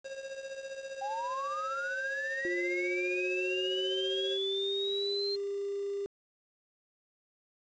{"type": "tone with tremolo", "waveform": "square", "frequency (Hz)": 540, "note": "C#5", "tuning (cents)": -45, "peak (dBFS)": -38, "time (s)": [0.04, 4.38], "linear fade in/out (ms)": 20, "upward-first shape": "sine", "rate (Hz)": 15, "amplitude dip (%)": 55}
{"type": "linear sweep", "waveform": "sine", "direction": "up", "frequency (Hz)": [784, 4194], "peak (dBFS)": -33, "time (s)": [1.01, 5.36], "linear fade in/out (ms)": 10}
{"type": "tone with pitch glide", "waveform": "sine", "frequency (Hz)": [352.9, 400.7], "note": ["F4", "G4"], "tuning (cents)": [18, 38], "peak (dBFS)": -32, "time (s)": [2.45, 6.06], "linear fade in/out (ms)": 0, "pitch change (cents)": 220, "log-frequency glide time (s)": [2.61, 5]}
{"effects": ["resampled to 16000 Hz", "9-bit"]}